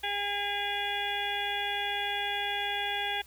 harmonic tone with a mistuned harmonic, 406.5 Hz, G#4, 37 cents flat, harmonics 1 / 2 / 4 / 5 / 6 / 7 / 8, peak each -42 / -34 / -36 / -39 / -39 / -41 / -35 dBFS, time 0.03-3.22 s, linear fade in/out 10 ms, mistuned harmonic 8, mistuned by +66 cents, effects added 60 Hz sine -57 dBFS peak until 3.26 s + white hiss -57 dBFS RMS until 3.26 s

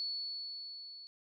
sine tone with level ramp, 4423 Hz, C#8, 5 cents flat, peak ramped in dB -34 to -48 dBFS, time 0-1.07 s, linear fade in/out 0 ms, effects none

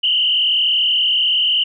sine tone with frequency modulation, 2961 Hz, F#7, 1 cent sharp, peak -13 dBFS, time 0.03-1.64 s, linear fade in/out 10 ms, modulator 40.8 Hz, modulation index 3.3, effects none

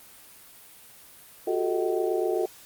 sine tone cluster, 360.1 / 387.9 / 438.7 / 631 / 759 Hz, F#4 / G4 / A4 / D#5 / F#5, -47 / -18 / -5 / +24 / +44 cents, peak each -27 / -32 / -28 / -32 / -35 dBFS, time 1.47-2.46 s, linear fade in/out 5 ms, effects white hiss -50 dBFS RMS until 2.65 s + Opus 32 kbps

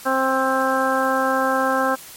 harmonic tone, 263.9 Hz, C4, 15 cents sharp, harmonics 1 / 2 / 3 / 4 / 5 / 6, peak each -25 / -22 / -24 / -24 / -24 / -25 dBFS, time 0.05-1.96 s, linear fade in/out 20 ms, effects white hiss -40 dBFS RMS until 2.16 s + MP3 64 kbps

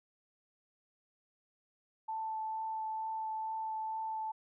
sine tone with vibrato, 880 Hz, A5, in tune, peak -35 dBFS, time 2.08-4.32 s, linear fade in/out 10 ms, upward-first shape sine, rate 2.2 Hz, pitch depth 9 cents each way, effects none

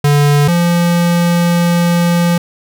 square tone pair in turn, 145.1 / 172.55 Hz, D3 / F3, -21 / -21 cents, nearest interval minor third, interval 300 cents, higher second, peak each -8 / -10 dBFS, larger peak first, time 0.04-0.48 / 0.48-2.38 s, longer second, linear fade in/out 5 ms, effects none

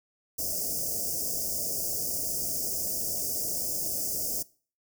white band-stop noise, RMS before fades -31 dBFS, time 0.38-4.43 s, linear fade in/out 10 ms, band 710 to 4900 Hz, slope 96 dB/octave, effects noise-tail reverb RT60 0.4 s tail -21 dB re dry

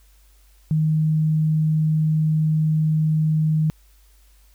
sine tone, 155.9 Hz, D#3, 4 cents sharp, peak -16 dBFS, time 0.71-3.7 s, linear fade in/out 0 ms, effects added 50 Hz sine -51 dBFS peak until 4.54 s + white hiss -60 dBFS RMS until 4.54 s

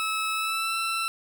20% pulse tone with pitch glide, 1299 to 1337.1 Hz, E6 to E6, -26 to +24 cents, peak -21 dBFS, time 0-1.08 s, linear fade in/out 0 ms, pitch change +50 cents, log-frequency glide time 0.33-0.76 s, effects 9-bit

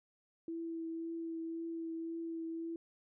sine tone with vibrato, 329.6 Hz, E4, in tune, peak -38 dBFS, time 0.48-2.76 s, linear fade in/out 2 ms, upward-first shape triangle, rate 1.9 Hz, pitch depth 16 cents each way, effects none

